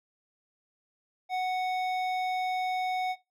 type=tone with hard clipping; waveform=sine; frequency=740 Hz; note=F#5; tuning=in tune; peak=-29 dBFS; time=1.29-3.16 s; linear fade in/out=50 ms; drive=11 dB; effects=noise-tail reverb RT60 0.2 s tail -17 dB re dry